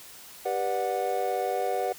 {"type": "chord", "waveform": "triangle", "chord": "G major seventh", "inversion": "none", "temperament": "just", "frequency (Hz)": [392, 490, 588, 735], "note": ["G4", "B4", "D5", "F#5"], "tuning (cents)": [0, -14, 2, -12], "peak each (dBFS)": [-31, -29, -32, -27], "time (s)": [0.45, 1.93], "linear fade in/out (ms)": 10, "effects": ["white hiss -47 dBFS RMS until 1.98 s"]}